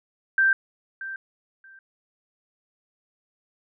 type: tone with echo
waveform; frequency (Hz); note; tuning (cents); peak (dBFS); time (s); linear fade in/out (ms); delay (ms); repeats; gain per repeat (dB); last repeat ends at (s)
sine; 1568; G6; 0; -16; 0.38-0.53; 2; 630; 2; -15; 1.79
effects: none